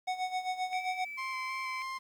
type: tone with tremolo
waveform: square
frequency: 740 Hz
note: F#5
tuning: in tune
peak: -30 dBFS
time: 0.07-1.05 s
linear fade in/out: 10 ms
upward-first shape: sine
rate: 7.6 Hz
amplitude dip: 75%
type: tone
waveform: sine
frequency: 2309 Hz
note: D7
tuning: 30 cents flat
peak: -39 dBFS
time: 0.73-1.82 s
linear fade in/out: 0 ms
type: tone with vibrato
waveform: 30% pulse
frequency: 1046.5 Hz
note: C6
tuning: in tune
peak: -33 dBFS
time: 1.17-1.99 s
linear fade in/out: 20 ms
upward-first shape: square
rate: 3.1 Hz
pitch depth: 12 cents each way
effects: low-pass 6000 Hz 12 dB/octave + 10-bit